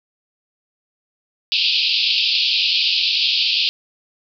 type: band-pass noise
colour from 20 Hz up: white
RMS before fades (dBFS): -18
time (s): 1.52-3.69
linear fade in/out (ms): 0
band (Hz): 2500 to 4900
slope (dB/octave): 96
effects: none